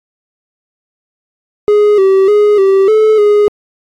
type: tone with pitch steps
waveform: triangle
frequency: 416.7 / 385.1 / 416.5 / 387.9 / 433.5 / 415.2 Hz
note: G#4 / G4 / G#4 / G4 / A4 / G#4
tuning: +6 / -31 / +5 / -18 / -26 / 0 cents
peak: -3 dBFS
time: 1.68-3.48 s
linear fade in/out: 0 ms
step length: 300 ms
effects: AAC 48 kbps